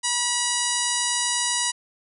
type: harmonic tone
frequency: 968 Hz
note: B5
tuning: 35 cents flat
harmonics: 1 / 2 / 3 / 4 / 5 / 6 / 7 / 8 / 9 / 10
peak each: -31 / -31 / -31 / -31 / -31 / -31 / -31 / -31 / -31 / -31 dBFS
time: 0.03-1.72 s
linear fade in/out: 20 ms
effects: none